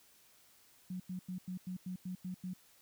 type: tone bursts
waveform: sine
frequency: 183.2 Hz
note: F#3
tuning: 17 cents flat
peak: -38 dBFS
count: 9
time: 0.9-2.536 s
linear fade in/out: 5 ms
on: 100 ms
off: 92 ms
effects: white hiss -65 dBFS RMS until 2.81 s